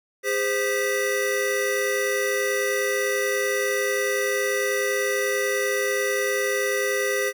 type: tone cluster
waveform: square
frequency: 406.1 / 517 / 1961 Hz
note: G#4 / C5 / B6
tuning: -39 / -21 / -13 cents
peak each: -27 dBFS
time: 0.23-7.33 s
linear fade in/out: 50 ms
effects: none

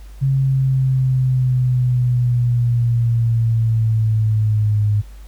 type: linear sweep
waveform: sine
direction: down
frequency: 136 to 103.7 Hz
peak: -13 dBFS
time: 0.21-5.02 s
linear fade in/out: 20 ms
effects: added 50 Hz sine -34 dBFS peak until 5.27 s + pink hiss -51 dBFS RMS until 5.27 s

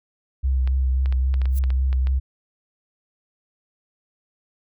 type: tone with vibrato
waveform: sine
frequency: 65.2 Hz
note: C2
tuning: 5 cents flat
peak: -17 dBFS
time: 0.43-2.2 s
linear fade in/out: 20 ms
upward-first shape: triangle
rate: 3.7 Hz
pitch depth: 32 cents each way
type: clicks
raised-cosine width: 0.3 ms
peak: -21 dBFS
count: 10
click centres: 0.675 / 1.059 / 1.125 / 1.341 / 1.417 / 1.456 / 1.639 / 1.704 / 1.929 / 2.071 s
type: noise with exponential growth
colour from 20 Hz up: violet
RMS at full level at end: -30 dBFS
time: 1.5-1.59 s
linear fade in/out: 5 ms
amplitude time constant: 19 ms
effects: none

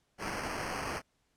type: noise with sample-and-hold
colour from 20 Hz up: blue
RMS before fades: -37 dBFS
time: 0.18-1.02 s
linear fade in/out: 50 ms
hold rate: 3675 Hz
effects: pink hiss -75 dBFS RMS until 1.36 s + low-pass 10000 Hz 12 dB/octave

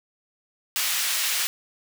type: high-pass noise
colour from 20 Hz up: pink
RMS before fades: -25 dBFS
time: 0.76-1.47 s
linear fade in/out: 0 ms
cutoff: 2100 Hz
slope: 12 dB/octave
effects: none

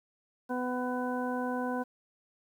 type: harmonic tone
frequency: 250 Hz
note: B3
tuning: 21 cents sharp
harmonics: 1 / 2 / 3 / 4 / 6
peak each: -33 / -36 / -38 / -39 / -41 dBFS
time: 0.49-1.84 s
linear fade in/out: 20 ms
effects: 10-bit

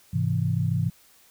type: chord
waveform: sine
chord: Ab augmented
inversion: none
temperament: equal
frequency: 103.83 / 130.81 / 164.81 Hz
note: Ab2 / C3 / E3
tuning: 0 / 0 / 0 cents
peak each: -26 dBFS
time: 0.13-0.9 s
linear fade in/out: 10 ms
effects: white hiss -57 dBFS RMS until 1.3 s

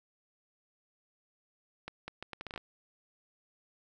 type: accelerating click train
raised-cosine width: 0.3 ms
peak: -24 dBFS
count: 10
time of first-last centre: 1.88-2.577 s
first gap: 200 ms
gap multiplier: 0.73
effects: none

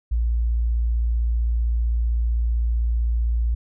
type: tone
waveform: sine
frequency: 57.8 Hz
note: A#1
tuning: 14 cents flat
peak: -18 dBFS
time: 0.11-3.55 s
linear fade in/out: 10 ms
effects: none

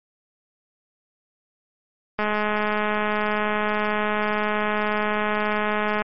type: click train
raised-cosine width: 0.5 ms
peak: -9 dBFS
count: 809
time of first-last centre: 2.19-6.019 s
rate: 211 Hz
effects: MP3 32 kbps

